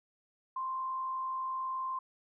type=tone with frequency modulation; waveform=sine; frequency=1046.5 Hz; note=C6; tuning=in tune; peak=-33 dBFS; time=0.56-1.99 s; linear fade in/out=5 ms; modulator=51.8 Hz; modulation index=0.28; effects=none